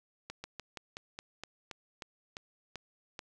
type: slowing click train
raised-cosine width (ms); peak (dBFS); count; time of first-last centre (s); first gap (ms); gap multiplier
0.2; -24; 12; 0.3-3.192; 140; 1.12
effects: none